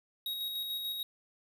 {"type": "tone with tremolo", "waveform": "square", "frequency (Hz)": 3789, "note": "A#7", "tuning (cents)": 27, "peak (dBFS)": -34, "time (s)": [0.26, 1.03], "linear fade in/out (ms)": 2, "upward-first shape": "square", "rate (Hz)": 6.8, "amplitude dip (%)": 30, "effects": []}